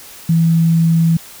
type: tone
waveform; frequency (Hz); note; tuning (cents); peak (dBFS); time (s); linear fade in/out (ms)
sine; 164.81; E3; 0; -9; 0.29-1.17; 5
effects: white hiss -37 dBFS RMS until 1.4 s